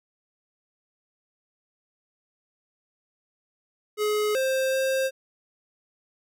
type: tone with pitch steps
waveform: square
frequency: 422.1 / 527 / 530 Hz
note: G#4 / C5 / C5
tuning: +28 / +12 / +22 cents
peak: -23 dBFS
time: 3.97-5.11 s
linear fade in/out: 50 ms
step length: 380 ms
effects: none